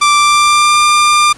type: tone with pitch glide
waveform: sawtooth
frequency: 1174.7 to 1195.9 Hz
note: D6 to D6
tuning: 0 to +31 cents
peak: -3 dBFS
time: 0.01-1.33 s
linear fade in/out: 10 ms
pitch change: +31 cents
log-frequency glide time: 0.16-0.79 s
effects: pink hiss -38 dBFS RMS until 1.37 s + resampled to 24000 Hz